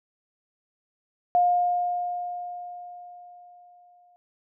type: tone with exponential decay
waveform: sine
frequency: 710 Hz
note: F5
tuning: 28 cents sharp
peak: -16 dBFS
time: 1.35-4.16 s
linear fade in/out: 0 ms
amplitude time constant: 610 ms
effects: none